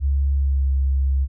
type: tone with pitch glide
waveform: sine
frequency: 69.3 to 67.56 Hz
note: C#2 to C#2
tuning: 0 to -44 cents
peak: -16 dBFS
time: 0-1.28 s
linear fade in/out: 50 ms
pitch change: -44 cents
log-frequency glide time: 0.34-0.68 s
effects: none